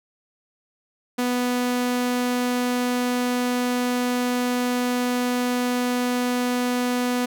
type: tone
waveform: sawtooth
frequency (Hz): 246.9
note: B3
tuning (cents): 0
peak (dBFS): -17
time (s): 1.18-7.26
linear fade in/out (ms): 10
effects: none